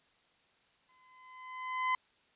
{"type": "tone with exponential growth", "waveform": "30% pulse", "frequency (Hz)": 1022, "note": "C6", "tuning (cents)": -41, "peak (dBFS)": -24, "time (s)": [0.89, 1.95], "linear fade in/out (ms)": 2, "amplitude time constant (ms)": 230, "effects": ["white hiss -69 dBFS RMS until 2.35 s", "resampled to 8000 Hz"]}